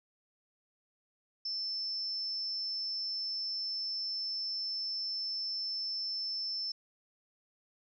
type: tone with amplitude modulation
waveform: sine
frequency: 5300 Hz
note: E8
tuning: 9 cents sharp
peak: -32 dBFS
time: 1.45-6.72 s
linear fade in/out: 5 ms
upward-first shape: sine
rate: 298 Hz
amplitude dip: 35%
effects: none